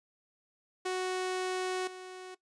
sawtooth tone with level steps, 370 Hz, F#4, in tune, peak -27 / -39 dBFS, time 0.85-2.35 s, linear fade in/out 10 ms, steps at 1.87 s, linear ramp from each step 5 ms, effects noise-tail reverb RT60 0.1 s tail -18 dB re dry + resampled to 22050 Hz

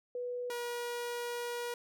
sine / sawtooth tone pair in turn, 491.1 / 479.9 Hz, B4 / B4, -10 / -50 cents, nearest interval unison, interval 40 cents, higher first, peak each -35 / -32 dBFS, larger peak second, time 0.15-0.5 / 0.5-1.74 s, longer second, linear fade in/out 2 ms, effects none

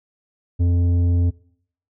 sine tone with tanh clipping, 87.31 Hz, F2, in tune, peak -16 dBFS, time 0.59-1.31 s, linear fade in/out 20 ms, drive 9 dB, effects noise-tail reverb RT60 0.6 s tail -21 dB re dry

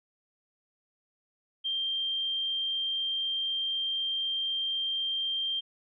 sine tone, 3172 Hz, G7, 20 cents sharp, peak -28 dBFS, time 1.64-5.61 s, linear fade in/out 20 ms, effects none

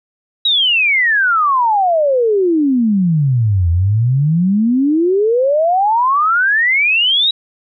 sine exponential two-way sweep, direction down then up, 3895 to 82.41 to 3895 Hz, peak -10 dBFS, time 0.45-7.31 s, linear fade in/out 5 ms, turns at 3.7 s, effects none

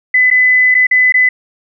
sine tone with dropouts, 2008 Hz, B6, 28 cents sharp, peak -6 dBFS, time 0.14-1.29 s, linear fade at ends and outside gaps 5 ms, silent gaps 0.303-0.311 / 0.744-0.749 / 0.869-0.911 / 1.123-1.141 s, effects none

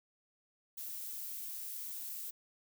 violet noise, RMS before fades -43 dBFS, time 0.77-2.31 s, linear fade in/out 10 ms, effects none

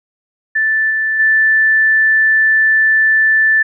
sine tone with level steps, 1760 Hz, A6, in tune, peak -11 / -13 / -8 dBFS, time 0.55-3.63 s, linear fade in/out 10 ms, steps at 0.9 / 1.19 s, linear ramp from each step 10 ms, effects none

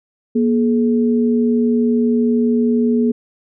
sine tone pair together, 237.5 / 424.9 Hz, A#3 / G#4, +33 / +40 cents, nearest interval minor seventh, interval 1007 cents, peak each -13 / -19 dBFS, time 0.35-3.12 s, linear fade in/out 10 ms, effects none

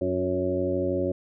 harmonic tone with a mistuned harmonic, 92.5 Hz, F#2, in tune, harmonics 1 / 2 / 3 / 4 / 5 / 6 / 7, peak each -33 / -35 / -30 / -28 / -40 / -28 / -40 dBFS, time 0.01-1.12 s, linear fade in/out 5 ms, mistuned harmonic 4, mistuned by -32 cents, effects none

